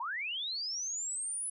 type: linear sweep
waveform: sine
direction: up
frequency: 880 to 10220 Hz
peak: -34 dBFS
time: 0-1.5 s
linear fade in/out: 5 ms
effects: none